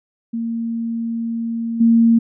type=tone with level steps; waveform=sine; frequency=230 Hz; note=A#3; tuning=23 cents flat; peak=-20 / -9 dBFS; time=0.33-2.19 s; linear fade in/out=10 ms; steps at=1.8 s; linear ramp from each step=10 ms; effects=none

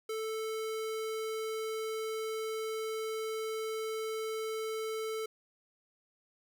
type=tone; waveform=square; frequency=440 Hz; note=A4; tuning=in tune; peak=-35 dBFS; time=0.09-5.26 s; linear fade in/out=5 ms; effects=none

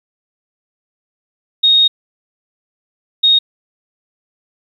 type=tone pair in turn; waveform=sine; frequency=3729 / 3729 Hz; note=A#7 / A#7; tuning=0 / 0 cents; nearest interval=unison; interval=0 cents; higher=neither; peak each=-7 dBFS; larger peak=neither; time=1.63-1.88 / 3.23-3.39 s; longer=first; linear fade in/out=10 ms; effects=8-bit

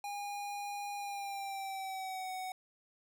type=tone with pitch glide; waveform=square; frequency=814 to 746.4 Hz; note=G#5 to F#5; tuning=-35 to +15 cents; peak=-39 dBFS; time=0.04-2.52 s; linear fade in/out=2 ms; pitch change=-150 cents; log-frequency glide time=0.95-2.31 s; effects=none

